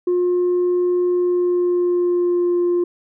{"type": "tone with pitch glide", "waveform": "sine", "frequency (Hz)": [356.8, 351.1], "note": ["F4", "F4"], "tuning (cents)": [37, 9], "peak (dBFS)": -13, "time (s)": [0.07, 2.84], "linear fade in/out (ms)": 5, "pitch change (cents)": -28, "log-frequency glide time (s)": [1.06, 2.58], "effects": ["tanh soft clip ceiling -13 dBFS"]}